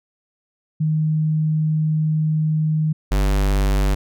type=tone pair in turn; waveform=sine / square; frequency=155.56 / 49.17 Hz; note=D#3 / G1; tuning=0 / +6 cents; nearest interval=octave + minor sixth; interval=1994 cents; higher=first; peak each=-16 dBFS; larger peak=neither; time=0.8-2.93 / 3.11-3.95 s; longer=first; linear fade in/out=10 ms; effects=none